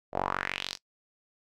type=tone with band-pass filter sweep; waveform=sawtooth; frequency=46.7 Hz; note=F#1; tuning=17 cents sharp; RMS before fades=-33 dBFS; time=0.12-0.78 s; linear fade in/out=50 ms; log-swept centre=600 to 5500 Hz; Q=3.1; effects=noise-tail reverb RT60 0.1 s tail -20 dB re dry